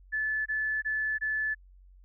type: tone bursts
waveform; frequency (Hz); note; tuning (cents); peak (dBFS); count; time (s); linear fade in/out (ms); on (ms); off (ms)
sine; 1735; A6; -25; -27; 4; 0.12-1.549; 20; 340; 23
effects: added 46 Hz sine -52 dBFS peak until 2.04 s